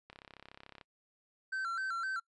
click train, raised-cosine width 0.3 ms, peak -34 dBFS, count 25, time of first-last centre 0.1-0.812 s, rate 33.7 Hz
triangle tone with vibrato, 1449 Hz, F#6, 37 cents flat, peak -32 dBFS, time 1.52-2.2 s, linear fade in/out 10 ms, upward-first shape square, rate 3.9 Hz, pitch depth 110 cents each way
effects noise-tail reverb RT60 0.1 s tail -24 dB re dry + resampled to 22050 Hz

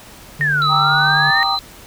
triangle tone, 147.6 Hz, D3, 9 cents sharp, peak -20 dBFS, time 0.39-1.31 s, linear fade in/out 10 ms
sine exponential two-way sweep, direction down then up, 1870 to 1244.5 to 1870 Hz, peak -14 dBFS, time 0.41-1.43 s, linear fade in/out 0 ms, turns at 0.68 s
sine tone with pitch glide, 3951 to 4039 Hz, B7 to B7, 0 to +38 cents, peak -19 dBFS, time 0.62-1.59 s, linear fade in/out 0 ms, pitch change +38 cents, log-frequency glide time 0.99-1.35 s
sine chord, Eb major seventh, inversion first, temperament equal with one note detuned, 784 / 932.3 / 1174.7 / 1233.8 Hz, G5 / Bb5 / D6 / Eb6, 0 / 0 / 0 / -15 cents, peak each -20 / -24 / -25 / -21 dBFS, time 0.68-1.59 s, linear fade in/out 50 ms
effects pink hiss -40 dBFS RMS until 1.86 s

